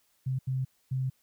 sine tone bursts at uneven times, 130.81 Hz, C3, in tune, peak -27 dBFS, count 3, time 0.26-0.39 / 0.47-0.65 / 0.91-1.1 s, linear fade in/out 10 ms, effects white hiss -70 dBFS RMS until 1.22 s

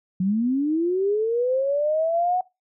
sine linear sweep, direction up, 178.4 to 740 Hz, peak -19 dBFS, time 0.2-2.41 s, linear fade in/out 5 ms, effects noise-tail reverb RT60 0.2 s tail -19 dB re dry

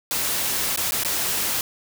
white noise with dropouts, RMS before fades -24 dBFS, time 0.11-1.61 s, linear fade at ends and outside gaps 1 ms, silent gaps 0.761-0.774 / 0.909-0.92 / 1.035-1.048 s, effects none

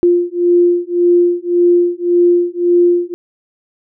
sine beating tone pair, 349.2 / 351 Hz, F4 / F4, 0 / +9 cents, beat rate 1.8 Hz, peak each -12 dBFS, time 0.03-3.14 s, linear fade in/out 0 ms, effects none

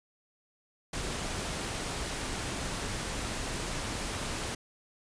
pink noise, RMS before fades -35 dBFS, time 0.93-4.55 s, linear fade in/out 5 ms, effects resampled to 22050 Hz

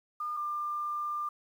sine tone pair in turn, 1210 / 1194.7 Hz, D#6 / D6, -49 / +29 cents, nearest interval unison, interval 22 cents, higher first, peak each -32 / -31 dBFS, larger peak second, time 0.2-0.37 / 0.37-1.29 s, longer second, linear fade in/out 5 ms, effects 10-bit

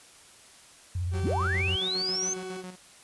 sine tone with vibrato, 88.8 Hz, F2, 29 cents sharp, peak -27 dBFS, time 0.95-1.76 s, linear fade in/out 5 ms, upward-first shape square, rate 17 Hz, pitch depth 79 cents each way
40% pulse tone with pitch glide, 386.4 to 373.7 Hz, G4 to F#4, -25 to +17 cents, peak -35 dBFS, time 1.11-2.64 s, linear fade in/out 50 ms, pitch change -58 cents, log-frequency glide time 1.67-1.9 s
sawtooth tone with tremolo, 183 Hz, F#3, 19 cents flat, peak -34 dBFS, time 1.13-2.76 s, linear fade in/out 10 ms, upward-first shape square, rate 7.3 Hz, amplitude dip 60%
sine linear sweep, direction up, 87.31 to 6400 Hz, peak -27 dBFS, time 1.23-2.34 s, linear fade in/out 10 ms
effects white hiss -53 dBFS RMS until 3.03 s + resampled to 24000 Hz

